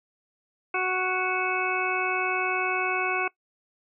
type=harmonic tone; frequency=370 Hz; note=F#4; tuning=in tune; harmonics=1 / 2 / 3 / 4 / 6 / 7; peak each=-31 / -31 / -31 / -31 / -31 / -31 dBFS; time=0.74-3.28 s; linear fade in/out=5 ms; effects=noise-tail reverb RT60 0.1 s tail -21 dB re dry